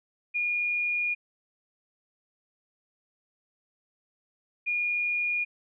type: tone pair in turn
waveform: sine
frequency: 2433 / 2433 Hz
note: D#7 / D#7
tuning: -39 / -39 cents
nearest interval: unison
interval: 0 cents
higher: neither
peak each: -25 dBFS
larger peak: neither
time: 0.34-1.15 / 4.66-5.45 s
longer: first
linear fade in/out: 20 ms
effects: none